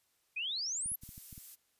sine exponential sweep, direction up, 2406 to 11840 Hz, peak -34 dBFS, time 0.36-0.96 s, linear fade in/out 10 ms
clicks, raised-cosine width 5 ms, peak -39 dBFS, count 7, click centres 0.86 / 0.918 / 1.035 / 1.091 / 1.179 / 1.328 / 1.379 s
violet noise, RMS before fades -48 dBFS, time 1.01-1.56 s, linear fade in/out 20 ms
effects white hiss -75 dBFS RMS until 1.79 s + resampled to 32000 Hz

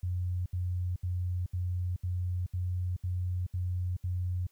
sine tone bursts, 90 Hz, F#2, 47 cents flat, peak -29 dBFS, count 9, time 0.03-4.468 s, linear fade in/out 5 ms, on 430 ms, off 71 ms, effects white hiss -70 dBFS RMS until 4.51 s

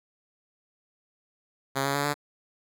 5% pulse tone with pitch steps, 136.5 / 139.53 / 142.63 / 145.79 Hz, C#3 / C#3 / C#3 / D3, -26 / +12 / +50 / -12 cents, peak -14 dBFS, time 1.75-2.142 s, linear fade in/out 20 ms, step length 98 ms, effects none

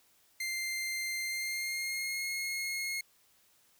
sawtooth tone with pitch glide, 2093 to 2157 Hz, C7 to C#7, 0 to -48 cents, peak -30 dBFS, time 0.4-3.01 s, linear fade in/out 5 ms, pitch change +52 cents, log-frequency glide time 1.24-2.24 s, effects white hiss -67 dBFS RMS until 3.79 s

